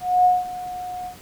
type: tone with ADSR envelope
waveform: sine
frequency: 726 Hz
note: F#5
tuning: 33 cents flat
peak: -11 dBFS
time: 0-1.16 s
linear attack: 250 ms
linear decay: 190 ms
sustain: -17 dB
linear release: 99 ms
effects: pink hiss -45 dBFS RMS until 1.21 s